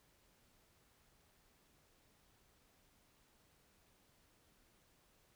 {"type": "silence", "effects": ["pink hiss -72 dBFS RMS until 5.35 s"]}